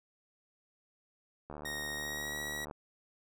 click train, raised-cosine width 1 ms, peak -30 dBFS, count 91, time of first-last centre 1.5-2.711 s, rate 74.3 Hz
sawtooth tone with pitch glide, 1864.7 to 1919.3 Hz, A#6 to B6, 0 to -50 cents, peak -34 dBFS, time 1.65-2.65 s, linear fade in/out 5 ms, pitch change +50 cents, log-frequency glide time 1.92-2.38 s
effects none

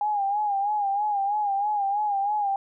sine tone with vibrato, 816 Hz, G#5, 31 cents flat, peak -22 dBFS, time 0.01-2.56 s, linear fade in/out 2 ms, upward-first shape sine, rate 3.1 Hz, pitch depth 68 cents each way, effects none

